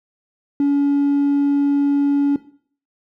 triangle tone, 283.5 Hz, C#4, 39 cents sharp, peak -10 dBFS, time 0.6-2.36 s, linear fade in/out 2 ms, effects noise-tail reverb RT60 0.5 s tail -18 dB re dry + tanh soft clip ceiling -10 dBFS

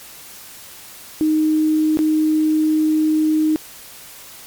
sine tone with dropouts, 310.5 Hz, D#4, 3 cents flat, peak -13 dBFS, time 1.21-3.56 s, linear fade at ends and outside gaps 0 ms, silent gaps 1.972-1.99 s, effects white hiss -39 dBFS RMS until 4.46 s + MP3 96 kbps

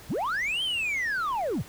sine linear two-way sweep, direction up then down, 66 to 3196 to 66 Hz, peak -23 dBFS, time 0.09-1.63 s, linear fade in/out 20 ms, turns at 0.63 s, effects tanh soft clip ceiling -25 dBFS + pink hiss -48 dBFS RMS until 1.68 s

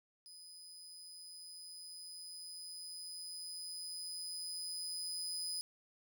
30% pulse tone with level ramp, 4993 Hz, D#8, 5 cents sharp, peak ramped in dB -50 to -35 dBFS, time 0.26-5.61 s, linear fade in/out 0 ms, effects none

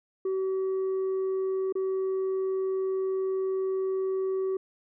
sine tone with dropouts, 380.6 Hz, F#4, 49 cents sharp, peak -23 dBFS, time 0.25-4.57 s, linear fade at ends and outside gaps 5 ms, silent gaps 1.725-1.753 s, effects tanh soft clip ceiling -25 dBFS

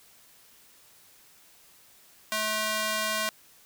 square tone with high-pass filter, 215.7 Hz, A3, 34 cents flat, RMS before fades -29 dBFS, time 2.32-3.29 s, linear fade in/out 0 ms, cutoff 980 Hz, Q 0.61, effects white hiss -57 dBFS RMS until 3.65 s

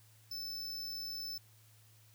square tone, 5274 Hz, E8, in tune, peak -40 dBFS, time 0.31-1.38 s, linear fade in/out 5 ms, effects added 109 Hz sine -62 dBFS peak until 2.14 s + white hiss -66 dBFS RMS until 2.14 s

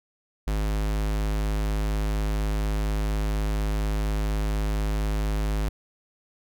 square tone, 52.1 Hz, G#1, 6 cents sharp, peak -24 dBFS, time 0.47-5.69 s, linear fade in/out 5 ms, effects none

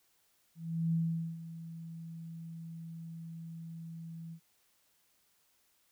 sine tone with ADSR envelope, 164.81 Hz, E3, in tune, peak -27 dBFS, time 0.55-4.4 s, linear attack 380 ms, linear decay 440 ms, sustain -15 dB, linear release 74 ms, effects white hiss -72 dBFS RMS until 5.91 s

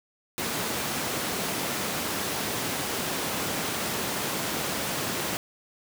pink high-pass noise, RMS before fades -30 dBFS, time 0.38-5.37 s, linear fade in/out 0 ms, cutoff 160 Hz, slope 12 dB/octave, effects none

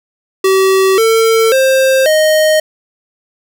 square tone with pitch steps, 382.6 / 449.8 / 528.7 / 621.5 Hz, G4 / A4 / C5 / D#5, -42 / +38 / +18 / -2 cents, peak -8 dBFS, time 0.44-2.6 s, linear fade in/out 5 ms, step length 540 ms, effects none

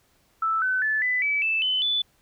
sine tone with pitch steps, 1318.5 / 1514.6 / 1739.8 / 1998.5 / 2296 / 2637 / 3029 / 3480 Hz, E6 / F#6 / A6 / B6 / D7 / E7 / F#7 / A7, 0 / +40 / -20 / +20 / -40 / 0 / +40 / -20 cents, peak -21 dBFS, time 0.42-2.02 s, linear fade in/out 5 ms, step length 200 ms, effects pink hiss -64 dBFS RMS until 2.21 s

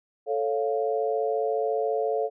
sine chord, A augmented, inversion none, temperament equal, 440 / 554.4 / 698.5 Hz, A4 / C#5 / E#5, 0 / 0 / 0 cents, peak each -26 / -29 / -29 dBFS, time 0.26-2.3 s, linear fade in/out 50 ms, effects none

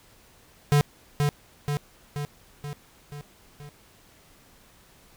square tone with echo, 145.6 Hz, D3, 15 cents flat, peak -17 dBFS, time 0.72-0.81 s, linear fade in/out 0 ms, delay 480 ms, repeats 6, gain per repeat -4 dB, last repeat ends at 3.69 s, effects pink hiss -56 dBFS RMS until 5.16 s

